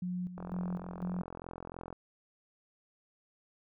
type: tone with tremolo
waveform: sine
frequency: 179.9 Hz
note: F#3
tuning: 48 cents flat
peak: -33 dBFS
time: 0.02-1.22 s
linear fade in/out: 5 ms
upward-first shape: square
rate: 2 Hz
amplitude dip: 65%
type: click train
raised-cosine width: 1 ms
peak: -29 dBFS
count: 68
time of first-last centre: 0.38-1.927 s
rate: 43.3 Hz
effects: none